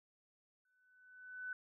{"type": "tone with exponential growth", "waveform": "sine", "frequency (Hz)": 1500, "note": "F#6", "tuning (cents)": 23, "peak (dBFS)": -39, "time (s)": [0.65, 1.53], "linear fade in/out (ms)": 2, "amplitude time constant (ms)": 190, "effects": []}